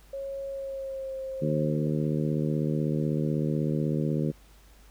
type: tone with pitch glide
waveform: sine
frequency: 548 to 530.6 Hz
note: C#5 to C5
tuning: -20 to +24 cents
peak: -32 dBFS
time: 0.13-1.87 s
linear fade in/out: 5 ms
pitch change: -56 cents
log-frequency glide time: 0.48-1.18 s
type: harmonic tone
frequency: 76.1 Hz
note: D#2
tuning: 38 cents flat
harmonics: 2 / 3 / 4 / 5 / 6 / 7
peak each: -27 / -31 / -33 / -35 / -37 / -38 dBFS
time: 1.41-4.32 s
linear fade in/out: 20 ms
effects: added 50 Hz sine -53 dBFS peak until 4.9 s + pink hiss -59 dBFS RMS until 4.9 s